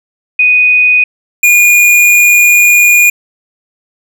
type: tone pair in turn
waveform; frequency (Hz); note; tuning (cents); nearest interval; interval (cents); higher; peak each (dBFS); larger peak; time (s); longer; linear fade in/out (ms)
sine / square; 2487 / 2434; D#7 / D#7; -1 / -39; unison; 38; first; -4; neither; 0.39-1.04 / 1.43-3.1; second; 5
effects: none